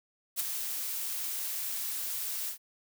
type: noise with ADSR envelope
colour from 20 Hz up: blue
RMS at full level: -29 dBFS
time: 0.36-2.58 s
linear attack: 39 ms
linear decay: 15 ms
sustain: -6 dB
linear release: 96 ms
effects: none